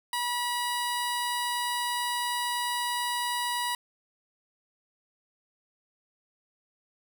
15% pulse tone with notch filter, 969 Hz, B5, 33 cents flat, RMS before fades -30 dBFS, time 0.13-3.75 s, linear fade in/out 2 ms, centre 2400 Hz, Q 1.8, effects none

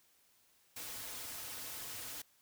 white noise with comb filter, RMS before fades -45 dBFS, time 0.76-2.22 s, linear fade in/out 5 ms, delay 5.1 ms, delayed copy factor -0.5, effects white hiss -70 dBFS RMS until 2.41 s

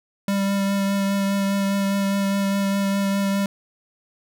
square tone with vibrato, 197.6 Hz, G3, 14 cents sharp, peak -20 dBFS, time 0.28-3.46 s, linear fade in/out 2 ms, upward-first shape triangle, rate 4.9 Hz, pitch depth 15 cents each way, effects none

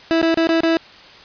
30% pulse tone with dropouts, 328.4 Hz, E4, 6 cents flat, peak -11 dBFS, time 0.11-0.77 s, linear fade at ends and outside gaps 0 ms, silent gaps 0.216-0.227 / 0.343-0.373 / 0.471-0.491 / 0.606-0.634 s, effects white hiss -42 dBFS RMS until 1.24 s + resampled to 11025 Hz

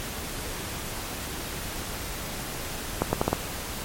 accelerating click train, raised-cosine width 1 ms, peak -7 dBFS, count 5, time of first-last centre 3.02-3.33 s, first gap 110 ms, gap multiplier 0.77, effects pink hiss -34 dBFS RMS until 3.84 s + MP3 64 kbps

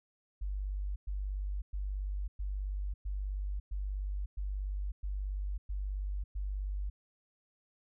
sine tone bursts, 49 Hz, G1, in tune, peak -33 dBFS, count 10, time 0.41-6.9 s, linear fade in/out 10 ms, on 550 ms, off 110 ms, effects none

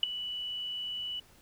sine tone with ADSR envelope, 2960 Hz, F#7, in tune, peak -18 dBFS, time 0.03-1.2 s, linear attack 3 ms, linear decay 9 ms, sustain -16 dB, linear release 7 ms, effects pink hiss -60 dBFS RMS until 1.41 s

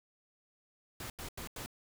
pink noise bursts, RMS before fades -43 dBFS, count 4, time 1-1.661 s, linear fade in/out 2 ms, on 100 ms, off 87 ms, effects none

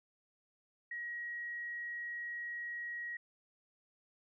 sine tone, 1900 Hz, A#6, 33 cents sharp, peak -39 dBFS, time 0.91-3.17 s, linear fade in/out 5 ms, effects none

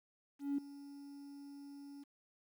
triangle tone with ADSR envelope, 282 Hz, C#4, 30 cents sharp, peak -28 dBFS, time 0.39-2.04 s, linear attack 190 ms, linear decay 6 ms, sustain -19 dB, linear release 13 ms, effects tanh soft clip ceiling -30 dBFS + 11-bit

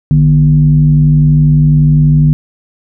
sine tone with frequency modulation, 150.6 Hz, D3, 44 cents sharp, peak -4 dBFS, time 0.11-2.33 s, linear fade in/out 0 ms, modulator 92 Hz, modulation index 0.54, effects none

